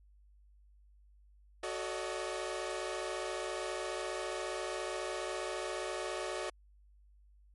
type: chord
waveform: sawtooth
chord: D# half-diminished seventh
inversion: first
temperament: equal with one note detuned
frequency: 370 / 440 / 567.7 / 622.3 Hz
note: F#4 / A4 / C#5 / D#5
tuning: 0 / 0 / +41 / 0 cents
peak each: -37 / -39 / -38 / -38 dBFS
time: 1.63-6.5 s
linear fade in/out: 5 ms
effects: added 50 Hz sine -59 dBFS peak until 7.54 s + MP3 48 kbps